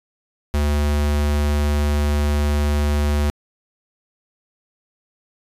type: tone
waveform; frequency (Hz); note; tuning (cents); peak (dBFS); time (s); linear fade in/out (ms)
square; 73.42; D2; 0; -17; 0.54-3.3; 0
effects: resampled to 32000 Hz